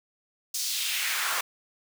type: noise with high-pass filter sweep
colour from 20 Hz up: pink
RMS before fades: -29 dBFS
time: 0.54-1.41 s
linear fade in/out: 5 ms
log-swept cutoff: 5800 to 1000 Hz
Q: 1.7
effects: none